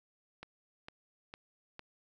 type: click train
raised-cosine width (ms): 0.3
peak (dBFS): -29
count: 4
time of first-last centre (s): 0.43-1.794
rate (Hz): 2.2
effects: none